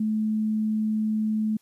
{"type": "tone", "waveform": "sine", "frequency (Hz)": 216.2, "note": "A3", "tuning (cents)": -30, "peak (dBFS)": -22, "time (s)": [0, 1.57], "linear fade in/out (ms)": 5, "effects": ["white hiss -65 dBFS RMS until 1.61 s", "resampled to 32000 Hz"]}